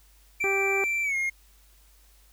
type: tone with pitch glide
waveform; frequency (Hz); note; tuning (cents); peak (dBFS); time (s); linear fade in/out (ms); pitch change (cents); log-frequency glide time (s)
triangle; 2345 to 2138; D7 to C7; -3 to +37; -23; 0.4-1.3; 10; -160; 1.03-1.16
type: harmonic tone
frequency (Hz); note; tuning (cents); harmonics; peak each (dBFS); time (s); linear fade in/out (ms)
392; G4; 0; 1 / 2 / 3 / 4 / 5; -27 / -33 / -37 / -39 / -41; 0.44-0.84; 0
effects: added 50 Hz sine -56 dBFS peak until 2.32 s + white hiss -61 dBFS RMS until 2.32 s